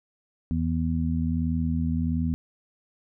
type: harmonic tone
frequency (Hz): 81.4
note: E2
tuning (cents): -21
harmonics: 1 / 2 / 3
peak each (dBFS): -27 / -28 / -27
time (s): 0.51-2.34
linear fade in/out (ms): 0
effects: none